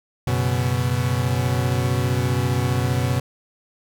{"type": "chord", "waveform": "40% pulse", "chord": "F# suspended fourth", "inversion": "none", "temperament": "equal", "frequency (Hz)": [92.5, 123.47, 138.59], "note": ["F#2", "B2", "C#3"], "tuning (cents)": [0, 0, 0], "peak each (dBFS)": [-24, -20, -26], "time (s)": [0.27, 3.2], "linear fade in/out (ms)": 5, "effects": []}